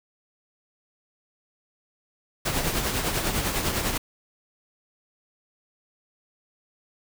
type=noise with tremolo; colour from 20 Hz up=pink; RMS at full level=-24 dBFS; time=2.45-3.98 s; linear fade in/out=10 ms; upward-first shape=triangle; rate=10 Hz; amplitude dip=55%; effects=none